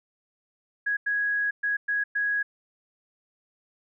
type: tone bursts at uneven times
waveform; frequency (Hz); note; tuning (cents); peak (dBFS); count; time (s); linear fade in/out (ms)
sine; 1661.2; G#6; 0; -23; 5; 0.86-0.97 / 1.06-1.51 / 1.63-1.77 / 1.88-2.04 / 2.15-2.43; 10
effects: none